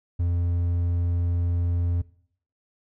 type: tone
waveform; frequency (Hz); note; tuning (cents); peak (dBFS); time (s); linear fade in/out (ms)
triangle; 86.7; F2; -12; -19; 0.19-2.02; 10
effects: noise-tail reverb RT60 0.6 s tail -20 dB re dry